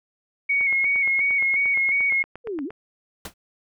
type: tone with vibrato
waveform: sine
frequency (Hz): 2200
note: C#7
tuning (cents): -14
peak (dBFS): -18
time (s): 0.49-2.23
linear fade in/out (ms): 10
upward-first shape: square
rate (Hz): 2.8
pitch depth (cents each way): 30
type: click train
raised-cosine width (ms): 0.5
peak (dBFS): -22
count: 19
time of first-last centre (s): 0.61-2.705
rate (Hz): 8.59
type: exponential two-way sweep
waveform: sine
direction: down then up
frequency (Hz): 497.2 to 258.8 to 497.2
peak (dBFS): -26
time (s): 2.44-2.71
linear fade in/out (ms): 50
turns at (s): 2.64
type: noise with exponential decay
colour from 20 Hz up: pink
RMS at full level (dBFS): -28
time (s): 3.25-3.34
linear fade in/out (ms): 5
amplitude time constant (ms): 19
effects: none